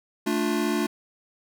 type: chord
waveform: square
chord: D minor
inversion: second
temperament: just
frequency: 220.2 / 293.7 / 352.4 Hz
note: A3 / D4 / F4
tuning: +2 / 0 / +16 cents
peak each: -28 dBFS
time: 0.26-0.87 s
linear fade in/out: 10 ms
effects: none